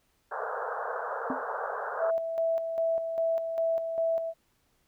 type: band-pass noise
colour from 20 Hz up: pink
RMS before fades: -34 dBFS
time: 0.31-2.11 s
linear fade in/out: 10 ms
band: 440 to 1600 Hz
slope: 96 dB/octave
type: tone with exponential decay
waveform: sine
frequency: 261.6 Hz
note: C4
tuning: in tune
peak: -26 dBFS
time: 1.3-1.43 s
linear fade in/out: 2 ms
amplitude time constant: 27 ms
type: tone with tremolo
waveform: sine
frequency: 658 Hz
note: E5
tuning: 3 cents flat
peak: -24 dBFS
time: 1.98-4.34 s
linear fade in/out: 50 ms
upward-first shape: square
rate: 2.5 Hz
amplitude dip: 50%
effects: pink hiss -71 dBFS RMS until 4.87 s